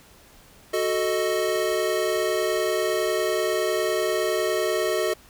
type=chord; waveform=square; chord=D# diminished; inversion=first; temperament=equal; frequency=370 / 440 / 622.3 Hz; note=F#4 / A4 / D#5; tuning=0 / 0 / 0 cents; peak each=-27 dBFS; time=0.73-5.14 s; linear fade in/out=10 ms; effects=pink hiss -52 dBFS RMS until 5.29 s